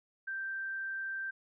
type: tone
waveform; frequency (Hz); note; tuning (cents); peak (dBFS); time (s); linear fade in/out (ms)
sine; 1568; G6; 0; -35; 0.27-1.31; 10
effects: none